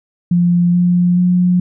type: tone with pitch steps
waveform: sine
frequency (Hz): 174.61 / 176.95 / 179.31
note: F3 / F3 / F3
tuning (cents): 0 / +23 / +46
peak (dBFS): -9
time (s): 0.31-1.6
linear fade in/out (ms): 5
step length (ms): 430
effects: none